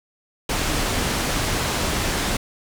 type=low-pass noise; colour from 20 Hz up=pink; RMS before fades=-23 dBFS; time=0.49-2.37 s; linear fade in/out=5 ms; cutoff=9600 Hz; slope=12 dB/octave; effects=none